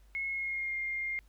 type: tone with pitch glide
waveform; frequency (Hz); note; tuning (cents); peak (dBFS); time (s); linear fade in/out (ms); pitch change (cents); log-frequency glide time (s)
sine; 2175 to 2118; C#7 to C7; -33 to +21; -32; 0.15-1.19; 0; -46; 0.27-0.76
effects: added 50 Hz sine -57 dBFS peak until 1.28 s + pink hiss -70 dBFS RMS until 1.28 s